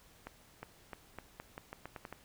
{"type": "accelerating click train", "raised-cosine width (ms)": 0.5, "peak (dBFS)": -28, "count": 11, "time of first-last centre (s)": [0.27, 2.126], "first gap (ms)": 360, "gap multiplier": 0.84, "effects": ["pink hiss -62 dBFS RMS until 2.24 s"]}